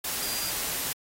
sine tone in noise, 4809 Hz, D8, 40 cents sharp, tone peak -35 dBFS, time 0.22-0.51 s, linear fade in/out 5 ms, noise white, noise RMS -31 dBFS, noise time 0.04-0.93 s, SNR -7 dB, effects AAC 48 kbps

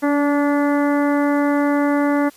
harmonic tone with a mistuned harmonic, 289.1 Hz, D4, 27 cents flat, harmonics 1 / 2 / 3 / 4 / 5 / 6 / 7, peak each -16 / -22 / -26 / -28 / -30 / -32 / -33 dBFS, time 0.02-2.3 s, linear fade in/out 20 ms, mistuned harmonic 1, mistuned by -16 cents, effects white hiss -48 dBFS RMS until 2.36 s + resampled to 32000 Hz

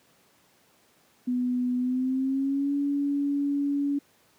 sine tone with pitch glide, 248.4 to 283.7 Hz, B3 to C#4, +10 to +40 cents, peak -23 dBFS, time 1.27-3.99 s, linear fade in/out 10 ms, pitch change +230 cents, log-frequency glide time 1.77-2.73 s, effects pink hiss -62 dBFS RMS until 4.38 s + high-pass 150 Hz 12 dB/octave

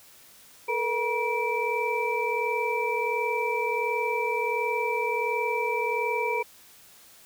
sine tone cluster, 441.6 / 483 / 957 / 2330 Hz, A4 / B4 / A#5 / D7, +6 / -39 / +45 / -14 cents, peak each -30 / -31 / -29 / -30 dBFS, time 0.68-6.43 s, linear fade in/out 10 ms, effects white hiss -53 dBFS RMS until 7.25 s

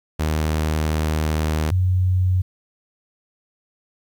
sawtooth / sine tone pair in turn, 77.7 / 92.11 Hz, D#2 / F#2, -2 / -7 cents, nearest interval minor third, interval 295 cents, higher second, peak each -15 dBFS, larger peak neither, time 0.19-1.71 / 1.71-2.42 s, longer first, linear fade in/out 10 ms, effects 9-bit

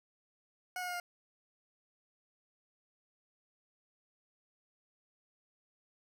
20% pulse tone with pitch steps, 730 / 722 / 714.2 / 706.4 Hz, F#5 / F#5 / F5 / F5, -24 / -43 / +39 / +20 cents, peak -32 dBFS, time 0.76-1 s, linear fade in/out 2 ms, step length 60 ms, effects none

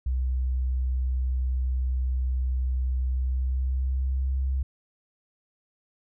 sine tone with pitch glide, 63.7 to 66.18 Hz, C2 to C2, -46 to +20 cents, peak -23 dBFS, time 0.06-4.63 s, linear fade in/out 5 ms, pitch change +66 cents, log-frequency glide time 3.06-4.41 s, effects none

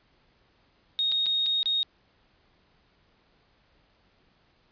sine tone with dropouts, 3729 Hz, A#7, in tune, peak -23 dBFS, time 0.99-1.83 s, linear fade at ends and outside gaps 0 ms, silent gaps 1.117-1.121 / 1.259-1.265 / 1.461-1.465 / 1.63-1.658 s, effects pink hiss -65 dBFS RMS until 4.71 s + resampled to 11025 Hz

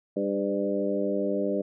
harmonic tone with a mistuned harmonic, 99.5 Hz, G2, 26 cents sharp, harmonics 2 / 3 / 4 / 5 / 6, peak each -31 / -31 / -31 / -31 / -31 dBFS, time 0.16-1.62 s, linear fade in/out 10 ms, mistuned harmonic 5, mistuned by +24 cents, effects none

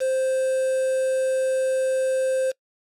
triangle tone with quantisation, 523.3 Hz, C5, in tune, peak -18 dBFS, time 0-2.52 s, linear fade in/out 20 ms, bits 6, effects noise-tail reverb RT60 0.1 s tail -23 dB re dry + low-pass 11000 Hz 12 dB/octave

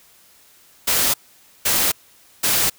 white noise bursts, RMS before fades -18 dBFS, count 3, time 0.87-2.7 s, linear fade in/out 10 ms, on 270 ms, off 510 ms, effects white hiss -52 dBFS RMS until 2.78 s

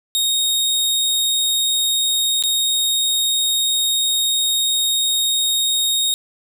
sawtooth tone with dropouts, 3729 Hz, A#7, in tune, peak -13 dBFS, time 0.15-6.14 s, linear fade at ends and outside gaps 0 ms, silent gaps 2.425-2.437 s, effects none

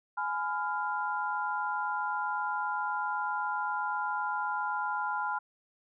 sine chord, F diminished, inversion first, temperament just, 838.1 / 1005.8 / 1396.9 Hz, Ab5 / Cb6 / F6, +16 / +31 / 0 cents, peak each -34 dBFS, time 0.17-5.39 s, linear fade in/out 10 ms, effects none

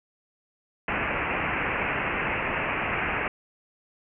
white low-pass noise, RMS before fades -28 dBFS, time 0.88-3.28 s, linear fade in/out 2 ms, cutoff 2700 Hz, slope 96 dB/octave, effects none

